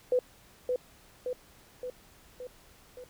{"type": "tone with echo", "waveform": "sine", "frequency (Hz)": 500, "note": "B4", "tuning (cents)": 21, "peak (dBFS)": -22, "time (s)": [0.12, 0.19], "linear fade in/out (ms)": 2, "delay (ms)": 570, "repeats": 5, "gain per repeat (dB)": -4, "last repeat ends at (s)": 3.04, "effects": ["pink hiss -58 dBFS RMS until 3.09 s"]}